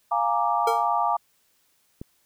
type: chord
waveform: sine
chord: Bb dominant seventh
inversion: second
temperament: equal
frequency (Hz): 698.5 / 830.6 / 932.3 / 1174.7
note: F5 / Ab5 / Bb5 / D6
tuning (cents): 0 / 0 / 0 / 0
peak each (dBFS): -26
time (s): 0.11-1.17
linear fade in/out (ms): 10
type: tone with exponential decay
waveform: square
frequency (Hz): 458.4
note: A#4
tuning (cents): -29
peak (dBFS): -21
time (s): 0.67-0.89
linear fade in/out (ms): 5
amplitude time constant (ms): 46
type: click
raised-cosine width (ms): 3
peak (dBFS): -22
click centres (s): 2.015
effects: white hiss -66 dBFS RMS until 2.25 s